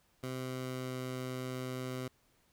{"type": "tone with pitch glide", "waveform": "15% pulse", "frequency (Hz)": [129, 128.18], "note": ["C3", "C3"], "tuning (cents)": [-24, -35], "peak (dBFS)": -31, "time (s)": [0.23, 2.08], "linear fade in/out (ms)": 5, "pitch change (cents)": -11, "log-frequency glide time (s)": [0.4, 1], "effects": ["pink hiss -71 dBFS RMS until 2.52 s"]}